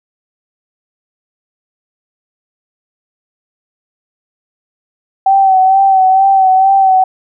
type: tone with vibrato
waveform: sine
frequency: 767 Hz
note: G5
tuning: 38 cents flat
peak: -5 dBFS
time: 5.26-7.04 s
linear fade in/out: 5 ms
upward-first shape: sine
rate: 2.2 Hz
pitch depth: 36 cents each way
effects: none